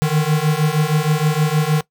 square beating tone pair, 150 / 156.4 Hz, D3 / D#3, +37 / +9 cents, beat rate 6.4 Hz, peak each -18 dBFS, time 0.02-1.81 s, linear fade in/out 0 ms, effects noise-tail reverb RT60 0.1 s tail -19 dB re dry

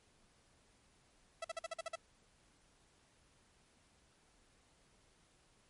sawtooth tone bursts, 660 Hz, E5, 2 cents sharp, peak -35 dBFS, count 8, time 1.42-1.956 s, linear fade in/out 5 ms, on 25 ms, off 48 ms, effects pink hiss -70 dBFS RMS until 5.69 s + MP3 48 kbps

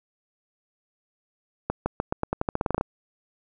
accelerating click train, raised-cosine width 1 ms, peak -10 dBFS, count 15, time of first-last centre 1.7-2.811 s, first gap 160 ms, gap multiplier 0.88, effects none

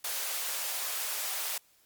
white high-pass noise, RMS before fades -34 dBFS, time 0.04-1.58 s, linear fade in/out 5 ms, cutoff 500 Hz, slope 24 dB/octave, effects white hiss -65 dBFS RMS until 1.85 s + Opus 48 kbps

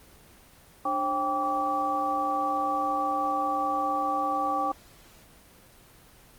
sine tone cluster, 295.8 / 536 / 788 / 1153 Hz, D4 / C5 / G5 / D6, +13 / +42 / +9 / -32 cents, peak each -35 / -35 / -28 / -28 dBFS, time 0.85-4.72 s, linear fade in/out 5 ms, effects pink hiss -54 dBFS RMS until 6.38 s + Opus 24 kbps

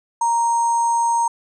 sine tone with sample-and-hold, 932.3 Hz, A#5, in tune, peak -15 dBFS, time 0.21-1.28 s, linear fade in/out 5 ms, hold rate 7350 Hz, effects resampled to 22050 Hz

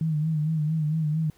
sine tone with vibrato, 155.56 Hz, D#3, in tune, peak -22 dBFS, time 0.01-1.3 s, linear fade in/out 2 ms, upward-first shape sine, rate 4.4 Hz, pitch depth 63 cents each way, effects pink hiss -61 dBFS RMS until 1.37 s

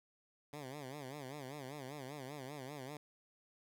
10% pulse tone with vibrato, 138.59 Hz, C#3, in tune, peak -37 dBFS, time 0.53-2.97 s, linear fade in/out 2 ms, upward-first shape sine, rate 5.1 Hz, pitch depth 150 cents each way, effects none

